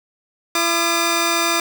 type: tone pair together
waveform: 10% pulse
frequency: 336.9 / 1205.8 Hz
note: E4 / D6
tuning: +38 / +45 cents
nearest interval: octave + minor seventh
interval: 2207 cents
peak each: -11 dBFS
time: 0.55-1.6 s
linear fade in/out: 2 ms
effects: none